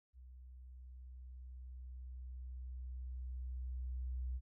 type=tone with level ramp; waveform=sine; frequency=63 Hz; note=B1; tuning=35 cents sharp; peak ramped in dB=-53 to -37 dBFS; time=0.13-4.41 s; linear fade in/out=50 ms; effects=none